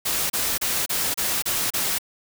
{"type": "noise bursts", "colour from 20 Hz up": "white", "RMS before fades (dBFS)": -24, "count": 7, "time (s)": [0.05, 1.986], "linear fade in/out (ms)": 10, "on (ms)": 250, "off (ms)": 31, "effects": []}